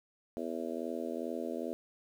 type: harmonic tone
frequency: 82.41 Hz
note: E2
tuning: in tune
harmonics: 3 / 4 / 5 / 6 / 7 / 8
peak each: -40 / -41 / -42 / -43 / -43 / -44 dBFS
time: 0.37-1.73 s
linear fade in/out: 0 ms
effects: 10-bit